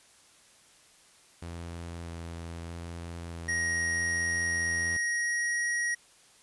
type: tone with vibrato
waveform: sawtooth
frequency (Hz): 84.5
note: E2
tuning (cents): +43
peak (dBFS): -34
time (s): 1.42-4.97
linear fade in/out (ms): 5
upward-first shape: square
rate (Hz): 0.79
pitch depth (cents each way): 10
type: tone with pitch glide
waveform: square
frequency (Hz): 1882 to 1896.2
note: A#6 to A#6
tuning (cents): +16 to +29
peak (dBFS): -28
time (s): 3.48-5.95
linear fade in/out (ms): 10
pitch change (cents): +13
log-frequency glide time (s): 4.82-5.69
effects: white hiss -59 dBFS RMS until 6.42 s + resampled to 24000 Hz